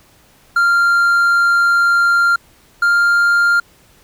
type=tone pair in turn; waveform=triangle; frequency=1391 / 1399.1 Hz; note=F6 / F6; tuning=-7 / +3 cents; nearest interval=unison; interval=10 cents; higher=second; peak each=-8 dBFS; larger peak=neither; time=0.56-2.36 / 2.82-3.6 s; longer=first; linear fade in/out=5 ms; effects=pink hiss -50 dBFS RMS until 4.03 s